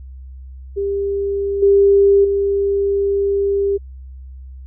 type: tone with level steps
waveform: sine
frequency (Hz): 398.2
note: G4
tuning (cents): +27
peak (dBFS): -17 / -8 / -14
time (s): 0.76-3.78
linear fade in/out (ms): 20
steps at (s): 1.62 / 2.24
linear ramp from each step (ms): 10
effects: added 65 Hz sine -32 dBFS peak until 4.66 s